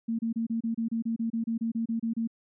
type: tone bursts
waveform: sine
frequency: 228.1 Hz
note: A#3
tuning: 37 cents flat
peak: -26 dBFS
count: 16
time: 0.08-2.275 s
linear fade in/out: 10 ms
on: 110 ms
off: 29 ms
effects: none